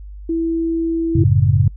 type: tone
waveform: sine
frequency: 329.6 Hz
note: E4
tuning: in tune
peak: -16 dBFS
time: 0.29-1.24 s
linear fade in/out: 5 ms
type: chord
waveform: sine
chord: F# minor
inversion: none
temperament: equal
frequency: 92.5 / 110 / 138.59 Hz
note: F#2 / A2 / C#3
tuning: 0 / 0 / 0 cents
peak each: -15 dBFS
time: 1.15-1.68 s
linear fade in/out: 5 ms
effects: noise-tail reverb RT60 0.1 s tail -26 dB re dry + added 50 Hz sine -31 dBFS peak until 1.76 s